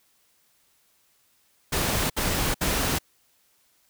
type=noise bursts; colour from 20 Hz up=pink; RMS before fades=-25 dBFS; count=3; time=1.72-2.988 s; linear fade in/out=10 ms; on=380 ms; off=64 ms; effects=white hiss -65 dBFS RMS until 3.89 s